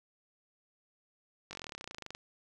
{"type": "slowing click train", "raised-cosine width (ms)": 0.2, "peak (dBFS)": -25, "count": 22, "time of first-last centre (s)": [1.51, 2.149], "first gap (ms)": 20, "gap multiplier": 1.04, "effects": []}